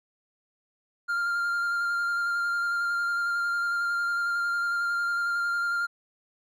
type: tone with vibrato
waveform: triangle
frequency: 1396.9 Hz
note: F6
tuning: in tune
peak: -23 dBFS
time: 1.08-5.87 s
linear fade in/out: 20 ms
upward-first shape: square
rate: 11 Hz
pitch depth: 11 cents each way
effects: none